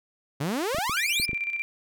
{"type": "exponential sweep", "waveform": "sawtooth", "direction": "up", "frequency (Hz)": [130.81, 5290], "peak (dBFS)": -22, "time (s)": [0.4, 1.26], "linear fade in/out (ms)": 10}
{"type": "clicks", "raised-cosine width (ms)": 3, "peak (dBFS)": -22, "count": 6, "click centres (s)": [0.747, 0.785, 0.896, 1.199, 1.293, 1.332]}
{"type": "tone with tremolo", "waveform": "sine", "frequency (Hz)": 2362, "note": "D7", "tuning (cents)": 9, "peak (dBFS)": -25, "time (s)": [0.97, 1.62], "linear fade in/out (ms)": 0, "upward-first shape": "square", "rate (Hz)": 16, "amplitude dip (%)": 55}
{"effects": []}